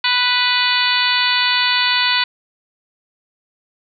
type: harmonic tone with a mistuned harmonic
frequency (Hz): 493.9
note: B4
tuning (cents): 0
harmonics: 2 / 3 / 4 / 5 / 6 / 7 / 8 / 9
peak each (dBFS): -22 / -22 / -22 / -22 / -22 / -22 / -22 / -22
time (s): 0.04-2.24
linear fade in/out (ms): 5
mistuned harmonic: 7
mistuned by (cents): +23
effects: none